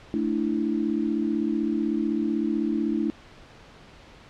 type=chord; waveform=sine; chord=A suspended fourth; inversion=none; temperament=equal; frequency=220 / 293.7 / 329.6 Hz; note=A3 / D4 / E4; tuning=0 / 0 / 0 cents; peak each=-27 dBFS; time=0.14-3.1 s; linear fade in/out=0 ms; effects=pink hiss -49 dBFS RMS until 4.29 s + low-pass 4000 Hz 12 dB/octave